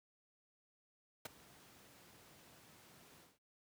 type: noise with ADSR envelope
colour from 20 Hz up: pink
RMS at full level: -42 dBFS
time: 1.25-3.39 s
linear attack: 6 ms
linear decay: 16 ms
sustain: -20 dB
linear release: 190 ms
effects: high-pass 100 Hz 12 dB/octave